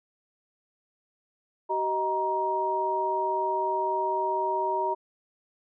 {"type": "tone cluster", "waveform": "sine", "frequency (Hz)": [382.5, 626, 942], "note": ["G4", "D#5", "A#5"], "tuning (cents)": [-42, 10, 18], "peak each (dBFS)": [-31, -32, -26], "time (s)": [1.69, 4.95], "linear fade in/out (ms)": 20, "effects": []}